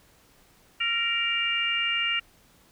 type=harmonic tone with a mistuned harmonic; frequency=467.7 Hz; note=A#4; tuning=6 cents sharp; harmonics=3 / 4 / 5 / 6; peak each=-33 / -33 / -29 / -26 dBFS; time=0.8-2.2 s; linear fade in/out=10 ms; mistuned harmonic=3; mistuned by=-30 cents; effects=pink hiss -59 dBFS RMS until 2.71 s